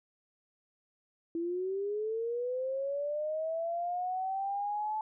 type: linear sweep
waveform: sine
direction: up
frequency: 329.6 to 870 Hz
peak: -31 dBFS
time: 1.35-5.01 s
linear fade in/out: 2 ms
effects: none